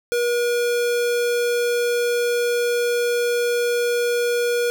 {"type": "tone", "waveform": "square", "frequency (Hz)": 480, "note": "B4", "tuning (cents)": -49, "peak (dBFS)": -19, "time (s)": [0.12, 4.7], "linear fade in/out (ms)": 0, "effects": []}